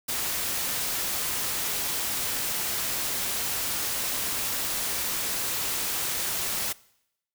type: noise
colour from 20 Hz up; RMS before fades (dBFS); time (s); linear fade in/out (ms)
white; -29; 0.08-6.73; 10
effects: noise-tail reverb RT60 0.8 s tail -22 dB re dry